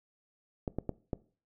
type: clicks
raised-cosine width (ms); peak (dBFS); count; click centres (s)
2; -19; 4; 0.678 / 0.786 / 0.893 / 1.132
effects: noise-tail reverb RT60 0.4 s tail -20 dB re dry